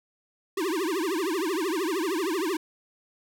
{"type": "tone with vibrato", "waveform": "square", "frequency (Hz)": 350.9, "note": "F4", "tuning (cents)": 8, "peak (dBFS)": -26, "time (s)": [0.57, 2.57], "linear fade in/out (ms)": 5, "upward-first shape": "triangle", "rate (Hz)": 13, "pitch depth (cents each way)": 290, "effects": []}